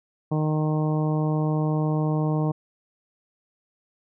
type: harmonic tone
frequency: 154 Hz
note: D#3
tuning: 17 cents flat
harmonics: 1 / 2 / 3 / 4 / 5 / 6 / 7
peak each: -22 / -28 / -32 / -34 / -36 / -38 / -39 dBFS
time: 0.31-2.52 s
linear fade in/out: 10 ms
effects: none